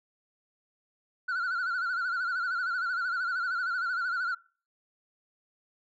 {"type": "tone with vibrato", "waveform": "sine", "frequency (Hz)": 1436, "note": "F6", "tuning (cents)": 48, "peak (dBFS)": -25, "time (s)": [1.28, 4.35], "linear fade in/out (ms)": 10, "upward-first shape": "sine", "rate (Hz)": 13, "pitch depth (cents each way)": 95, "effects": ["noise-tail reverb RT60 0.4 s tail -24 dB re dry", "tanh soft clip ceiling -27 dBFS"]}